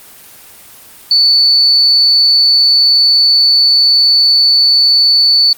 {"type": "tone with amplitude modulation", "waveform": "sine", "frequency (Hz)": 4480, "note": "C#8", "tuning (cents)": 18, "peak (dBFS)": -4, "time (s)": [1.11, 5.53], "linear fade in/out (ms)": 2, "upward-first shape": "sine", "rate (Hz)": 141, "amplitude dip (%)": 30, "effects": ["white hiss -37 dBFS RMS until 5.57 s", "Opus 24 kbps"]}